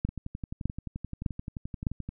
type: two click trains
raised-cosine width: 5 ms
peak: -23 / -14 dBFS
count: 24 / 4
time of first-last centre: 0.09-2.09 / 0.05-1.868 s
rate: 11.5 / 1.65 Hz
effects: none